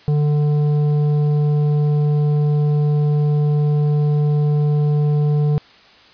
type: tone with tanh clipping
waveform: sine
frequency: 148.1 Hz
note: D3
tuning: 15 cents sharp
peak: -15 dBFS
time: 0.08-5.58 s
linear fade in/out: 0 ms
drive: 9 dB
effects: white hiss -47 dBFS RMS until 6.13 s + resampled to 11025 Hz